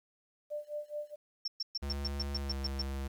sine tone with tremolo, 594 Hz, D5, 20 cents sharp, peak -34 dBFS, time 0.5-1.16 s, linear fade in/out 20 ms, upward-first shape sine, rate 4.7 Hz, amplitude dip 95%
sine tone bursts, 5420 Hz, E8, 47 cents sharp, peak -32 dBFS, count 10, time 1.45-2.82 s, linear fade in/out 5 ms, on 29 ms, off 120 ms
square tone with pitch glide, 70.4 to 68.08 Hz, C#2 to C#2, +27 to -31 cents, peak -36 dBFS, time 1.82-3.08 s, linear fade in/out 10 ms, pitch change -58 cents, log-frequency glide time 2.38-2.56 s
effects 11-bit

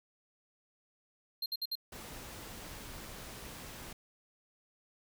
square tone bursts, 4186 Hz, C8, in tune, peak -34 dBFS, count 4, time 1.42-1.754 s, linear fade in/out 5 ms, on 40 ms, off 58 ms
pink noise, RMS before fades -47 dBFS, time 1.92-3.93 s, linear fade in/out 5 ms
effects none

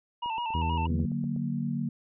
square tone with vibrato, 924 Hz, A#5, 16 cents flat, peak -30 dBFS, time 0.22-0.87 s, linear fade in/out 10 ms, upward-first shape square, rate 6.3 Hz, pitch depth 62 cents each way
click train, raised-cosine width 2 ms, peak -34 dBFS, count 10, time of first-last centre 0.26-1.363 s, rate 8.16 Hz
harmonic tone, 82.1 Hz, E2, 6 cents flat, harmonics 1 / 2 / 3 / 4 / 5 / 6, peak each -28 / -34 / -38 / -42 / -46 / -49 dBFS, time 0.54-1.06 s, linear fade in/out 10 ms
sine chord, D augmented, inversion none, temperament equal, 146.83 / 185 / 233.1 Hz, D3 / F#3 / A#3, 0 / 0 / 0 cents, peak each -32 / -34 / -31 dBFS, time 0.9-1.89 s, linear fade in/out 2 ms
effects resampled to 8000 Hz

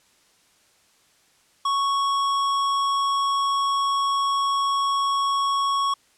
sine tone with tanh clipping, 1108.7 Hz, C#6, in tune, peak -22 dBFS, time 1.65-5.94 s, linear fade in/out 5 ms, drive 16 dB, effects white hiss -60 dBFS RMS until 6.17 s + low-pass 9000 Hz 12 dB/octave

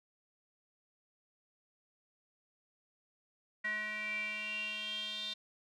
square tone with band-pass filter sweep, 212.6 Hz, G#3, 41 cents sharp, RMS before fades -39 dBFS, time 3.64-5.34 s, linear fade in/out 10 ms, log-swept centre 1900 to 3700 Hz, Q 9.7, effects none

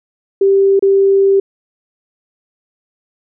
sine tone with dropouts, 392 Hz, G4, in tune, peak -7 dBFS, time 0.41-1.4 s, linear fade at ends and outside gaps 5 ms, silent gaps 0.794-0.824 s, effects none

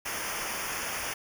pink noise with comb filter, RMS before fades -34 dBFS, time 0.05-1.14 s, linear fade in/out 10 ms, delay 0.25 ms, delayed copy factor -0.85, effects none

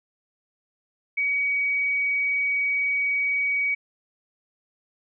sine tone, 2261 Hz, C#7, 34 cents sharp, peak -21 dBFS, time 1.17-3.75 s, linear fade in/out 10 ms, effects none

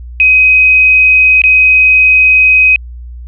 sine tone with dropouts, 2522 Hz, D#7, 23 cents sharp, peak -3 dBFS, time 0.2-2.76 s, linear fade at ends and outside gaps 1 ms, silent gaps 1.418-1.438 s, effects added 60 Hz sine -24 dBFS peak until 3.27 s

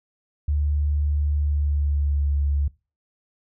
sine tone with pitch glide, 73.42 to 71.41 Hz, D2 to D2, 0 to -48 cents, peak -19 dBFS, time 0.48-2.68 s, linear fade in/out 5 ms, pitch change -48 cents, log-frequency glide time 1.4-2.29 s, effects noise-tail reverb RT60 0.3 s tail -22 dB re dry

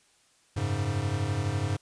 square chord, F# suspended second, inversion none, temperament equal with one note detuned, 92.5 / 104.49 / 138.59 Hz, F#2 / G#2 / C#3, 0 / +11 / 0 cents, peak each -33 / -30 / -34 dBFS, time 0.56-1.77 s, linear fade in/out 10 ms, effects white hiss -64 dBFS RMS until 1.81 s + resampled to 22050 Hz

